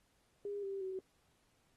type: tone with pitch steps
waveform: sine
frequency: 406.3 / 391.8 / 377.8 Hz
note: G#4 / G4 / F#4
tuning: -38 / -1 / +36 cents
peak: -38 dBFS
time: 0.45-0.99 s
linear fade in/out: 2 ms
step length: 180 ms
effects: pink hiss -75 dBFS RMS until 1.76 s + AAC 32 kbps